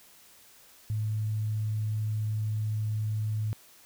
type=tone; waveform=sine; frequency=107.7 Hz; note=A2; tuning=37 cents flat; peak=-27 dBFS; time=0.9-3.53 s; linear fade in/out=0 ms; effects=white hiss -56 dBFS RMS until 3.85 s